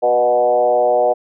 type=tone with frequency modulation; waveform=sine; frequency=612 Hz; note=D#5; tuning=29 cents flat; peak=-11 dBFS; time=0.02-1.14 s; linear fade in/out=20 ms; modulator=122 Hz; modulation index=1.3; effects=none